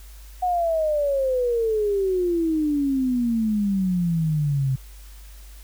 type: exponential sweep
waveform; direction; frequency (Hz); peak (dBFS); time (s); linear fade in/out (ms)
sine; down; 738 to 130; -19; 0.42-4.76; 10
effects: added 50 Hz sine -40 dBFS peak until 5.63 s + white hiss -51 dBFS RMS until 5.63 s